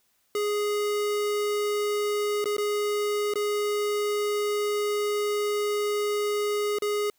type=tone with dropouts; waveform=square; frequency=415.1 Hz; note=G#4; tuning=1 cent flat; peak=-25 dBFS; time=0.35-7.1 s; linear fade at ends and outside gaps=2 ms; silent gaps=2.443-2.456 / 2.567-2.581 / 3.338-3.356 / 6.786-6.821 s; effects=white hiss -69 dBFS RMS until 7.18 s